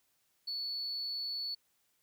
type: tone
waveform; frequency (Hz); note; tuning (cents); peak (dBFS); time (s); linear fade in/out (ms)
sine; 4435; C#8; 0; -34; 0.47-1.55; 10
effects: tanh soft clip ceiling -31 dBFS + white hiss -75 dBFS RMS until 2.02 s